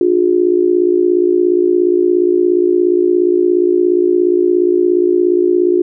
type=tone with amplitude modulation; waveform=sine; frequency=357.3 Hz; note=F4; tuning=40 cents sharp; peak=-5 dBFS; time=0.01-5.82 s; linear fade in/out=2 ms; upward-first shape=sine; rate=57.1 Hz; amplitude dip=85%; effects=none